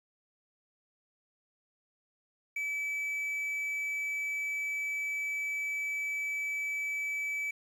triangle tone with quantisation, 2300 Hz, D7, 37 cents flat, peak -30 dBFS, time 2.56-7.51 s, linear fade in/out 5 ms, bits 10, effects none

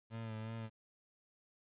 30% pulse tone with vibrato, 111.5 Hz, A2, 23 cents sharp, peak -39 dBFS, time 0.1-0.7 s, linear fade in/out 50 ms, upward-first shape sine, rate 2.8 Hz, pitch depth 38 cents each way, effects resampled to 8000 Hz + 12-bit

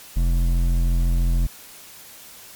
triangle tone with hard clipping, 42.98 Hz, F1, 27 cents flat, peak -18 dBFS, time 0.16-1.47 s, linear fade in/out 10 ms, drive 14 dB, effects white hiss -43 dBFS RMS until 2.55 s + MP3 96 kbps

